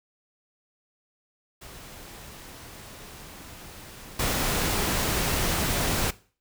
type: noise with level steps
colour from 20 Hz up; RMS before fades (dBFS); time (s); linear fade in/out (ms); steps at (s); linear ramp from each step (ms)
pink; -44 / -26; 1.61-6.11; 10; 4.19; 5
effects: noise-tail reverb RT60 0.4 s tail -19 dB re dry